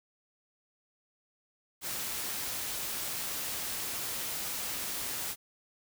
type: noise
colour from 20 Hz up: white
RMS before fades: -36 dBFS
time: 1.81-5.36 s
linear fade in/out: 50 ms
effects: none